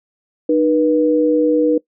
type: tone pair together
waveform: sine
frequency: 305.6 / 485.1 Hz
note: D#4 / B4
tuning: -31 / -31 cents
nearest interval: minor sixth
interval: 800 cents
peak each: -14 dBFS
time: 0.49-1.78 s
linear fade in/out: 5 ms
effects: noise-tail reverb RT60 0.1 s tail -21 dB re dry